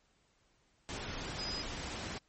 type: tone in noise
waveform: sine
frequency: 4978 Hz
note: D#8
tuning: in tune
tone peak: -38 dBFS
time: 1.39-1.62 s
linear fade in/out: 0 ms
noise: pink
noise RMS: -41 dBFS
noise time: 0.89-2.18 s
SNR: 0 dB
effects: pink hiss -72 dBFS RMS until 2.28 s + MP3 32 kbps